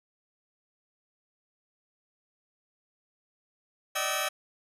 15% pulse tone cluster, 587 / 624 / 765 / 1302 / 3254 Hz, D5 / D#5 / G5 / E6 / G#7, -1 / +5 / -42 / -22 / -36 cents, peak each -28 dBFS, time 3.95-4.29 s, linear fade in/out 10 ms, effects resampled to 32000 Hz

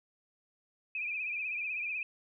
sine tone with vibrato, 2470 Hz, D#7, 13 cents flat, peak -33 dBFS, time 0.95-2.03 s, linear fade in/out 2 ms, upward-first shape sine, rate 16 Hz, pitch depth 77 cents each way, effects none

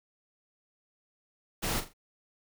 pink noise with echo, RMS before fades -31 dBFS, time 1.62-1.81 s, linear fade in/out 20 ms, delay 42 ms, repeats 3, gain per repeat -10 dB, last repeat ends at 1.936 s, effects none

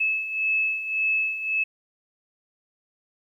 sine beating tone pair, 2600 / 2601.8 Hz, E7 / E7, -24 / -23 cents, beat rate 1.8 Hz, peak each -29 / -23 dBFS, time 0-1.64 s, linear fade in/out 10 ms, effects 10-bit

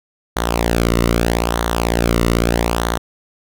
sawtooth tone with flanger, 58 Hz, A#1, 8 cents flat, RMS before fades -17 dBFS, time 0.36-2.98 s, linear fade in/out 10 ms, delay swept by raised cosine 0.39 to 1.24 ms, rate 0.79 Hz, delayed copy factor -0.7, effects none

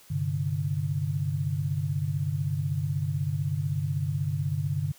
sine chord, G suspended fourth, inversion none, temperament equal, 98 / 130.81 / 146.83 Hz, G2 / C3 / D3, 0 / 0 / 0 cents, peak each -31 / -32 / -28 dBFS, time 0.1-4.92 s, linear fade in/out 10 ms, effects white hiss -55 dBFS RMS until 4.98 s

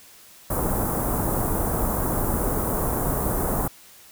pink band-stop noise, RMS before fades -24 dBFS, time 0.5-3.68 s, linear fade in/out 5 ms, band 1200 to 10000 Hz, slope 24 dB/octave, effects white hiss -49 dBFS RMS until 4.11 s

